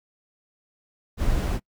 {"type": "noise", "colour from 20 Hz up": "brown", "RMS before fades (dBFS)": -23, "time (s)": [1.17, 1.6], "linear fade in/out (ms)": 50, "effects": ["noise-tail reverb RT60 0.1 s tail -25 dB re dry"]}